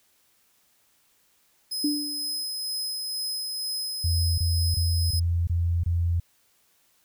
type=tone with tremolo; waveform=sawtooth; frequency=5080 Hz; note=D#8; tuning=35 cents sharp; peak=-25 dBFS; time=1.71-5.2 s; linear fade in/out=10 ms; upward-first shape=sine; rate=2.1 Hz; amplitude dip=25%
type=tone with exponential decay; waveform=sine; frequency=293.7 Hz; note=D4; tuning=in tune; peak=-20 dBFS; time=1.84-2.44 s; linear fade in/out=5 ms; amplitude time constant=130 ms
type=tone bursts; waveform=sine; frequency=85.4 Hz; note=F2; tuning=38 cents flat; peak=-21 dBFS; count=6; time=4.04-6.2 s; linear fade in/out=5 ms; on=340 ms; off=24 ms
effects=white hiss -65 dBFS RMS until 7.04 s